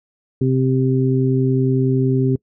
harmonic tone, 130.81 Hz, C3, in tune, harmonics 1 / 2 / 3, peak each -16 / -19 / -21 dBFS, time 0.41-2.36 s, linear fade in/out 5 ms, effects noise-tail reverb RT60 0.1 s tail -24 dB re dry

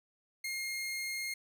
sawtooth tone, 2134 Hz, C7, 34 cents sharp, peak -32 dBFS, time 0.44-1.34 s, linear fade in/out 5 ms, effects none

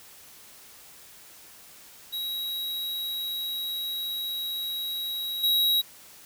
square tone with level steps, 3843 Hz, B7, 48 cents flat, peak -30 / -21 dBFS, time 2.12-5.82 s, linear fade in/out 20 ms, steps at 5.43 s, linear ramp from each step 10 ms, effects white hiss -50 dBFS RMS until 6.25 s

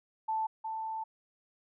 sine tone pair in turn, 880 / 884.5 Hz, A5 / A5, 0 / +9 cents, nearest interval unison, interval 9 cents, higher second, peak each -29 / -34 dBFS, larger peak first, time 0.28-0.47 / 0.64-1.04 s, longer second, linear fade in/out 10 ms, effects none

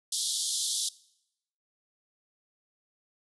pink band-pass noise, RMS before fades -31 dBFS, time 0.12-0.89 s, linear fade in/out 5 ms, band 3300 to 11000 Hz, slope 96 dB/octave, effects noise-tail reverb RT60 0.8 s tail -21 dB re dry

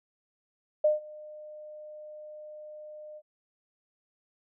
sine tone with ADSR envelope, 607 Hz, D#5, 43 cents flat, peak -18 dBFS, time 0.84-3.22 s, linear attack 7 ms, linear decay 150 ms, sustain -24 dB, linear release 50 ms, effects none

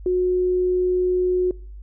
sine tone, 364 Hz, F#4, 28 cents flat, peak -17 dBFS, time 0.06-1.51 s, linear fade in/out 2 ms, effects noise-tail reverb RT60 0.5 s tail -23 dB re dry + added 50 Hz sine -35 dBFS peak until 1.82 s

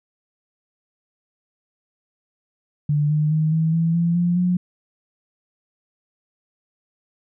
sine tone with pitch steps, 147.7 / 151.85 / 156.12 / 160.51 / 165.02 / 169.66 / 174.43 / 179.34 Hz, D3 / D#3 / D#3 / E3 / E3 / F3 / F3 / F3, +10 / -42 / +6 / -46 / +2 / -50 / -2 / +46 cents, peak -16 dBFS, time 2.89-4.57 s, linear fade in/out 5 ms, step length 210 ms, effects none

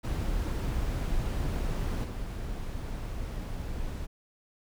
brown noise with level steps, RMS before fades -30 / -35 dBFS, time 0.03-4.07 s, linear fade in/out 20 ms, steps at 2.03 s, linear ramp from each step 20 ms, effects none

